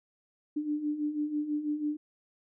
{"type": "beating tone pair", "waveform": "sine", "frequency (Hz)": [293.7, 299.8], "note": ["D4", "D4"], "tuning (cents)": [0, 36], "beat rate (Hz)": 6.1, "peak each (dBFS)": [-36, -30], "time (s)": [0.56, 1.97], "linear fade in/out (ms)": 10, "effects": []}